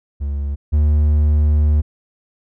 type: tone pair in turn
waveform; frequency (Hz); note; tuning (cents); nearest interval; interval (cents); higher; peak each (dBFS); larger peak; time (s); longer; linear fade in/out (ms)
triangle; 70.8 / 75.01; C#2 / D2; +37 / +37; minor second; 100; second; -17 / -9; second; 0.2-0.56 / 0.72-1.82; second; 20
effects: none